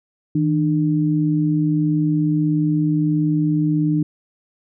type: tone pair together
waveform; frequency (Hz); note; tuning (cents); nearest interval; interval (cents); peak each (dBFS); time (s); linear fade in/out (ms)
sine; 158.86 / 300.4; D#3 / D4; +36 / +39; major seventh; 1103; -18; 0.35-4.03; 5
effects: none